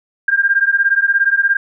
sine beating tone pair, 1593 / 1610 Hz, G6 / G6, +27 / +46 cents, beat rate 17 Hz, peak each -14 dBFS, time 0.28-1.57 s, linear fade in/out 5 ms, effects none

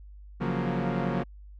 sawtooth chord, Gb major seventh, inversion second, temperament equal, 138.59 / 174.61 / 185 / 233.1 Hz, Db3 / F3 / Gb3 / Bb3, 0 / 0 / 0 / 0 cents, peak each -28 dBFS, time 0.4-1.24 s, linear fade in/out 20 ms, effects added 50 Hz sine -44 dBFS peak until 1.59 s + low-pass 2000 Hz 12 dB/octave

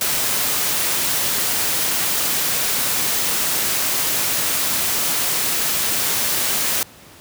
white noise, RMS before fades -20 dBFS, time 0.01-6.83 s, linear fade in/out 2 ms, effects pink hiss -44 dBFS RMS until 7.2 s + high-pass 80 Hz 12 dB/octave

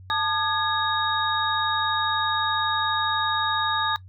sine tone cluster, 883 / 1215 / 1670 / 3756 Hz, A5 / D#6 / G#6 / A#7, +6 / -42 / +9 / +12 cents, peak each -27 dBFS, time 0.1-3.96 s, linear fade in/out 0 ms, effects noise-tail reverb RT60 0.1 s tail -19 dB re dry + added 93 Hz sine -42 dBFS peak until 4.08 s

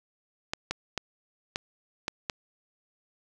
clicks, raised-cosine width 0.2 ms, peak -12 dBFS, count 6, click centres 0.535 / 0.71 / 0.977 / 1.559 / 2.081 / 2.298 s, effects none

